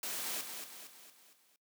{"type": "noise with echo", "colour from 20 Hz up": "white", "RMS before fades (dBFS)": -39, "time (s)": [0.03, 0.41], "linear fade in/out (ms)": 2, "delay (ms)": 230, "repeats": 5, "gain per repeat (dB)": -6, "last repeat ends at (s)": 1.56, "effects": ["noise-tail reverb RT60 0.2 s tail -25 dB re dry", "high-pass 200 Hz 12 dB/octave"]}